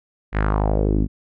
sawtooth tone with low-pass filter sweep, 51.91 Hz, G#1, in tune, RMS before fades -19 dBFS, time 0.32-1.08 s, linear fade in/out 50 ms, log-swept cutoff 2100 to 230 Hz, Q 2.9, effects none

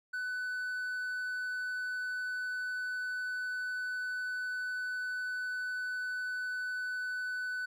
triangle tone, 1498 Hz, F#6, 21 cents sharp, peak -32 dBFS, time 0.13-7.66 s, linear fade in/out 10 ms, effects none

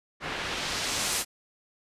white noise with low-pass filter sweep, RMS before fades -31 dBFS, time 0.2-1.25 s, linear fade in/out 50 ms, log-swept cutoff 2000 to 11000 Hz, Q 0.85, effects resampled to 32000 Hz

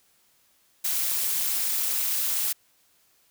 blue noise with amplitude modulation, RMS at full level -23 dBFS, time 0.84-2.53 s, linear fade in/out 10 ms, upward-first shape sine, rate 233 Hz, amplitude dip 70%, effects white hiss -64 dBFS RMS until 3.3 s

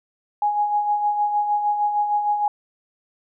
sine tone with tremolo, 830.6 Hz, G#5, in tune, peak -16 dBFS, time 0.42-2.48 s, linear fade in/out 2 ms, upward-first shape sine, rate 6.5 Hz, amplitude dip 50%, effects none

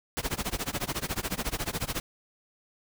pink noise with tremolo, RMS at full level -29 dBFS, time 0.17-2 s, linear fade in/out 0 ms, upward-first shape sine, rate 14 Hz, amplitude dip 95%, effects none

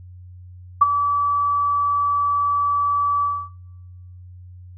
sine tone with ADSR envelope, 1151 Hz, D6, 35 cents flat, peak -6 dBFS, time 0.81-3.5 s, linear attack 10 ms, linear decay 24 ms, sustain -10 dB, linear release 270 ms, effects noise-tail reverb RT60 1.0 s tail -25 dB re dry + added 90 Hz sine -38 dBFS peak until 4.77 s

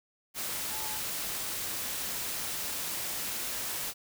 sine tone in noise, 864 Hz, A5, 32 cents flat, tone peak -42 dBFS, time 0.69-1.01 s, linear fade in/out 50 ms, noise white, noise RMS -35 dBFS, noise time 0.34-3.94 s, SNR -10 dB, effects none

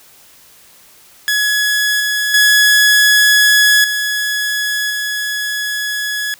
sawtooth tone with level steps, 1687 Hz, G#6, 27 cents sharp, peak -9 / -11 / -4 / -12 / -14 dBFS, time 1.28-6.34 s, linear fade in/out 0 ms, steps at 2 / 2.34 / 3.84 / 4.9 s, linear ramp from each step 2 ms, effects white hiss -45 dBFS RMS until 6.39 s

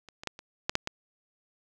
clicks, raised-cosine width 0.2 ms, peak -30 / -24 / -14 / -27 / -9 / -7 / -14 dBFS, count 7, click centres 0.087 / 0.235 / 0.273 / 0.391 / 0.695 / 0.754 / 0.874 s, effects none

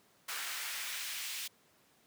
pink noise with high-pass filter sweep, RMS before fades -40 dBFS, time 0.28-1.48 s, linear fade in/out 10 ms, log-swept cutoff 1300 to 2900 Hz, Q 1.1, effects pink hiss -67 dBFS RMS until 2.06 s + high-pass 150 Hz 12 dB/octave

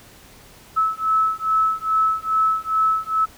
sine beating tone pair, 1300 / 1302.4 Hz, E6 / E6, -24 / -21 cents, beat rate 2.4 Hz, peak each -20 dBFS, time 0.76-3.26 s, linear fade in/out 20 ms, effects pink hiss -47 dBFS RMS until 3.37 s

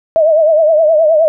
sine tone with vibrato, 631 Hz, D#5, 24 cents sharp, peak -6 dBFS, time 0.16-1.28 s, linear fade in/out 0 ms, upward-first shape triangle, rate 9.6 Hz, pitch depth 110 cents each way, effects none

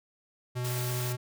square tone with vibrato, 124 Hz, B2, 7 cents sharp, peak -31 dBFS, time 0.55-1.17 s, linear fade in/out 20 ms, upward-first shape triangle, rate 12 Hz, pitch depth 9 cents each way
white noise, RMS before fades -38 dBFS, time 0.64-1.13 s, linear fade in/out 10 ms
effects none

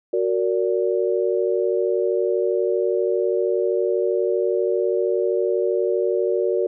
sine chord, Gb augmented, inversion none, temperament just, 370 / 462.5 / 578.1 Hz, Gb4 / Bb4 / D5, 0 / -14 / -27 cents, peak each -21 / -22 / -25 dBFS, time 0.13-6.67 s, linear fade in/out 5 ms, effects none

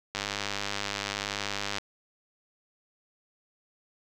click train, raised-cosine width 0.2 ms, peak -13 dBFS, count 166, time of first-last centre 0.15-1.784 s, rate 101 Hz, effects none

